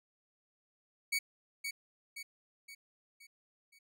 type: tone with echo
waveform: sawtooth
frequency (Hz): 2245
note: C#7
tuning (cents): +21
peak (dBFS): -27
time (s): 1.12-1.19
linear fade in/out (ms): 10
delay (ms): 520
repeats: 5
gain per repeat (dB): -6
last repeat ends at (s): 3.79
effects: none